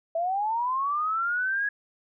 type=linear sweep; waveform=sine; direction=up; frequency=649 to 1677 Hz; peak=-24 dBFS; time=0.15-1.69 s; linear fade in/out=5 ms; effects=none